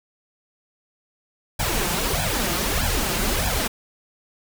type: noise with flanger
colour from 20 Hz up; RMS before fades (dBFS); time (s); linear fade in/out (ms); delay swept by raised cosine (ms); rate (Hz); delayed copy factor
pink; -23; 1.59-3.68; 10; 1.2 to 5.8; 1.6; +0.95
effects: none